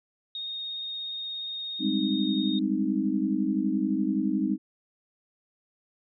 sine tone with vibrato, 3709 Hz, A#7, 9 cents flat, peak -32 dBFS, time 0.35-2.59 s, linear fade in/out 2 ms, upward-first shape sine, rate 17 Hz, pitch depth 12 cents each way
sine chord, Ab major seventh, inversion third, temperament equal, 196 / 207.7 / 261.6 / 311.1 Hz, G3 / Ab3 / C4 / Eb4, 0 / 0 / 0 / 0 cents, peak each -30 / -30 / -29 / -28 dBFS, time 1.79-4.58 s, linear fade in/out 50 ms
effects none

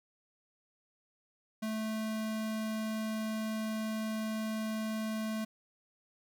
square tone, 218.6 Hz, A3, 11 cents flat, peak -34 dBFS, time 1.62-5.45 s, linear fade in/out 10 ms, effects none

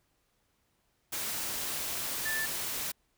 sine tone in noise, 1760 Hz, A6, in tune, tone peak -31 dBFS, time 2.25-2.46 s, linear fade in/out 10 ms, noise white, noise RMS -35 dBFS, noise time 1.12-2.92 s, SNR +1 dB, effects pink hiss -74 dBFS RMS until 3.17 s

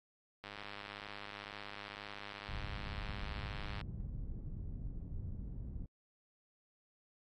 click train, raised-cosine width 0.3 ms, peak -30 dBFS, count 345, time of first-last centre 0.44-3.813 s, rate 102 Hz
pink low-pass noise, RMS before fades -43 dBFS, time 2.48-5.86 s, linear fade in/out 5 ms, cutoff 140 Hz, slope 12 dB/octave
effects AAC 48 kbps

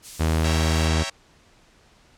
violet noise, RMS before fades -29 dBFS, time 0.02-0.9 s, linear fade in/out 50 ms
sawtooth tone, 80 Hz, D#2, 49 cents sharp, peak -15 dBFS, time 0.19-1.04 s, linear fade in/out 20 ms
5% pulse chord, C# diminished seventh, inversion none, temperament equal, 554.4 / 659.3 / 784 / 932.3 Hz, C#5 / E5 / G5 / Bb5, 0 / 0 / 0 / 0 cents, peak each -21 dBFS, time 0.44-1.1 s, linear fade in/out 5 ms
effects pink hiss -56 dBFS RMS until 2.17 s + low-pass 7000 Hz 12 dB/octave

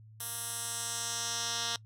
10% pulse tone with band-pass filter sweep, 233.1 Hz, A#3, in tune, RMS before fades -36 dBFS, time 0.2-1.76 s, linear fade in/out 2 ms, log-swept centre 12000 to 4600 Hz, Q 1.7, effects noise-tail reverb RT60 0.1 s tail -22 dB re dry + added 109 Hz sine -51 dBFS peak until 1.85 s

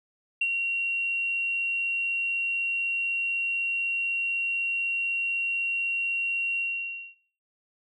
sine tone with ADSR envelope, 2748 Hz, F7, 29 cents flat, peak -20 dBFS, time 0.41-7.16 s, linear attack 6 ms, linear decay 49 ms, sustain -4 dB, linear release 570 ms, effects noise-tail reverb RT60 0.7 s tail -21 dB re dry + tanh soft clip ceiling -16 dBFS

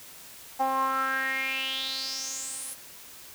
sawtooth tone with band-pass filter sweep, 265.7 Hz, C4, 27 cents sharp, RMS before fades -30 dBFS, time 0.59-2.75 s, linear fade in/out 20 ms, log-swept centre 810 to 11000 Hz, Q 6.5, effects white hiss -47 dBFS RMS until 3.34 s

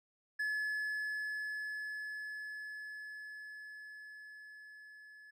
triangle tone with level ramp, 1712 Hz, A6, 48 cents flat, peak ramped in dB -31 to -52 dBFS, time 0.39-5.31 s, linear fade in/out 10 ms, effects none

